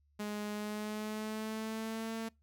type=tone with pitch glide; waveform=sawtooth; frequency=208.8 to 225.1 Hz; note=G#3 to A3; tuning=+10 to +40 cents; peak=-33 dBFS; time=0.19-2.29 s; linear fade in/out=10 ms; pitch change=+130 cents; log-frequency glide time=0.52-2.13 s; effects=noise-tail reverb RT60 0.2 s tail -24 dB re dry + added 72 Hz sine -68 dBFS peak until 2.42 s